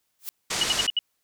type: noise with exponential growth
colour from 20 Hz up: blue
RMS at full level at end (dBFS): -29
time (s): 0.19-0.29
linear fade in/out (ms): 0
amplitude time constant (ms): 21
type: low-pass noise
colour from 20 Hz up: white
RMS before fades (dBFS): -28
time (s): 0.5-0.87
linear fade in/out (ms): 10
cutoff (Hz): 7700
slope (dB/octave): 24
type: tone bursts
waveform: sine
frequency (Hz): 2920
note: F#7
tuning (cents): -24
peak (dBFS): -19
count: 5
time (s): 0.61-0.99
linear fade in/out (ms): 2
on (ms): 24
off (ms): 65
effects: white hiss -74 dBFS RMS until 1.23 s